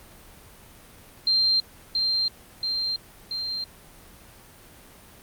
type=tone with echo; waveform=sine; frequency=4165 Hz; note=C8; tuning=9 cents flat; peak=-18 dBFS; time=1.27-1.6 s; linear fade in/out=2 ms; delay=680 ms; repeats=3; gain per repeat=-3 dB; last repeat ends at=3.64 s; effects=pink hiss -49 dBFS RMS until 5.22 s + Opus 32 kbps